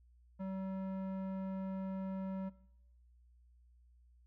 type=tone with low-pass filter; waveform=square; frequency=190.8 Hz; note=G3; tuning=47 cents flat; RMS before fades=-41 dBFS; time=0.39-2.5 s; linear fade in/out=20 ms; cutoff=1000 Hz; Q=0.94; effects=noise-tail reverb RT60 0.8 s tail -20 dB re dry + added 60 Hz sine -62 dBFS peak until 4.26 s